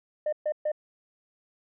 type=tone bursts; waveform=sine; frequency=606 Hz; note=D#5; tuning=46 cents flat; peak=-23 dBFS; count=3; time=0.26-0.718 s; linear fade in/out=5 ms; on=66 ms; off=130 ms; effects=tanh soft clip ceiling -22 dBFS